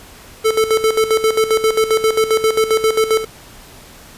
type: tone with tremolo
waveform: square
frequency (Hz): 440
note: A4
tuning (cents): 0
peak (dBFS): -11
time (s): 0.44-3.25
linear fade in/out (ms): 20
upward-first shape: square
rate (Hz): 7.5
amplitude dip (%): 70
effects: pink hiss -40 dBFS RMS until 4.17 s + resampled to 32000 Hz